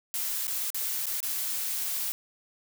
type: noise with dropouts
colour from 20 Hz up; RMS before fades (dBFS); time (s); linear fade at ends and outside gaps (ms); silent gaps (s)
blue; -31; 0.14-2.12; 0; 0.469-0.479 / 0.703-0.745 / 1.057-1.067 / 1.204-1.229
effects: none